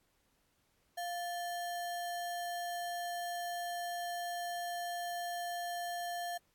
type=tone with sample-and-hold; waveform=sine; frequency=698.5 Hz; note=F5; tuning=in tune; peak=-36 dBFS; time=0.97-6.38 s; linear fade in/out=10 ms; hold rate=2450 Hz; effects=pink hiss -75 dBFS RMS until 6.54 s + AAC 64 kbps